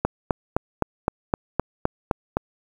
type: click train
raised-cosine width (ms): 1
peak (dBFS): -5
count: 10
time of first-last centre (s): 0.05-2.37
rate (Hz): 3.88
effects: 7-bit